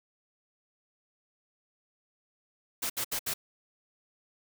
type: noise bursts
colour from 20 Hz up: white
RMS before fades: -32 dBFS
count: 4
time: 2.82-3.34 s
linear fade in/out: 10 ms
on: 79 ms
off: 68 ms
effects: none